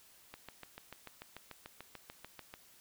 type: click train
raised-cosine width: 0.3 ms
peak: -30 dBFS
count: 16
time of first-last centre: 0.34-2.539 s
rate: 6.82 Hz
effects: white hiss -62 dBFS RMS until 2.8 s